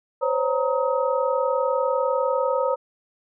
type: tone cluster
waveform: sine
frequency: 513 / 553 / 933 / 1265 Hz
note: C5 / C#5 / A#5 / D#6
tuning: -34 / -4 / +1 / +28 cents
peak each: -23 / -24 / -27 / -29 dBFS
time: 0.21-2.76 s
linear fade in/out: 20 ms
effects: none